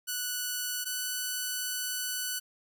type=tone pair in turn; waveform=5% pulse; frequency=1480 / 1489.4 Hz; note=F#6 / F#6; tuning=0 / +11 cents; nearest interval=unison; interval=11 cents; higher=second; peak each=-20 dBFS; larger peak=neither; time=0.07-0.85 / 0.85-2.4 s; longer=second; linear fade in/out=20 ms; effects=none